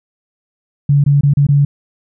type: tone with dropouts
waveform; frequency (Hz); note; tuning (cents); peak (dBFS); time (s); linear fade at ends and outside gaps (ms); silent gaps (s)
sine; 142.6; C#3; +49; -7; 0.89-1.65; 5; 1.04-1.062 / 1.21-1.233 / 1.337-1.37 / 1.468-1.487
effects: none